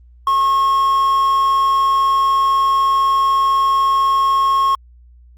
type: tone with quantisation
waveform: triangle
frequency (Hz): 1086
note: C#6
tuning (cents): -36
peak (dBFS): -10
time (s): 0.27-4.75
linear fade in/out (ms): 2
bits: 6
effects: added 60 Hz sine -42 dBFS peak until 5.37 s + Opus 32 kbps